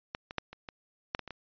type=clicks; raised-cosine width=0.3 ms; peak=-18 / -24 / -14 / -29 / -25 / -13 / -21 / -27 / -24 dBFS; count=9; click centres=0.149 / 0.309 / 0.383 / 0.53 / 0.688 / 1.149 / 1.193 / 1.277 / 1.307 s; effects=resampled to 11025 Hz